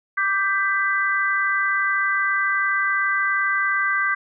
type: chord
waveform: sine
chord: G major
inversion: second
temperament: equal with one note detuned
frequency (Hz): 1174.7 / 1568 / 1995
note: D6 / G6 / B6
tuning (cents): 0 / 0 / +17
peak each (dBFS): -24 / -21 / -24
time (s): 0.17-4.15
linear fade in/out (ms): 10
effects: none